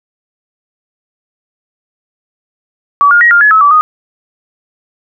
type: tone with pitch steps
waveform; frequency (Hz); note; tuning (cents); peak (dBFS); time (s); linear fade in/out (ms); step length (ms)
sine; 1144 / 1418 / 1893 / 1404 / 1699 / 1293 / 1155 / 1241; D6 / F6 / A#6 / F6 / G#6 / E6 / D6 / D#6; -46 / +26 / +26 / +9 / +39 / -34 / -29 / -5; -3; 3.01-3.81; 0; 100
effects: none